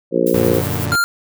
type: harmonic tone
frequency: 59 Hz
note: A#1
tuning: 22 cents sharp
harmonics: 3 / 4 / 5 / 6 / 7 / 8 / 9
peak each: -24 / -23 / -21 / -19 / -21 / -19 / -20 dBFS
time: 0.11-0.63 s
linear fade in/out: 50 ms
type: noise with tremolo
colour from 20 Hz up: violet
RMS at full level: -26 dBFS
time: 0.26-0.86 s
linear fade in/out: 10 ms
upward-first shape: sine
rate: 11 Hz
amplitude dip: 50%
type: chord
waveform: sawtooth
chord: Gb augmented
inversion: none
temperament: equal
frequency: 92.5 / 116.54 / 146.83 Hz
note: Gb2 / Bb2 / D3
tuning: 0 / 0 / 0 cents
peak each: -19 / -20 / -20 dBFS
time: 0.34-0.96 s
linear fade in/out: 5 ms
type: tone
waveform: square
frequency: 1396.9 Hz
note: F6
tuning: in tune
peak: -14 dBFS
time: 0.92-1.04 s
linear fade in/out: 0 ms
effects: none